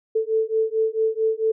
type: beating tone pair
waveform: sine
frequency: 440 / 444.5 Hz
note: A4 / A4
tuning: 0 / +18 cents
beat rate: 4.5 Hz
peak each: -22 dBFS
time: 0.15-1.52 s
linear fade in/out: 10 ms
effects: none